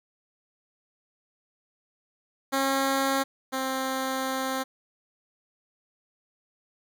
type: tone pair in turn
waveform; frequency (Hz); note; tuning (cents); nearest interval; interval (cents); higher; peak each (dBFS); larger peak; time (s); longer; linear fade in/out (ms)
10% pulse; 270.9 / 263.6; C#4 / C4; -40 / +13; unison; 47; first; -15 / -19; first; 2.52-3.24 / 3.52-4.64; second; 20
effects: none